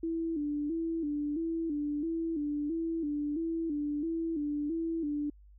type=tone with vibrato; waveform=sine; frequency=311 Hz; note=D#4; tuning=1 cent flat; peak=-30 dBFS; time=0.03-5.3 s; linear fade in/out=5 ms; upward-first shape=square; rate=1.5 Hz; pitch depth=100 cents each way; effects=added 50 Hz sine -53 dBFS peak until 5.58 s